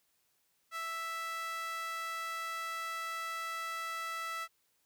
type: tone with high-pass filter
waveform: sawtooth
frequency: 659.3 Hz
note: E5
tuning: in tune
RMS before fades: -39 dBFS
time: 0.71-4.48 s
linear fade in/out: 50 ms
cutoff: 1500 Hz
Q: 4
effects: white hiss -75 dBFS RMS until 4.85 s